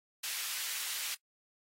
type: high-pass noise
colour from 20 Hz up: pink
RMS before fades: -38 dBFS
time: 0.23-1.15 s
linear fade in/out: 10 ms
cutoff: 2300 Hz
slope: 12 dB/octave
effects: noise-tail reverb RT60 0.1 s tail -22 dB re dry + AAC 48 kbps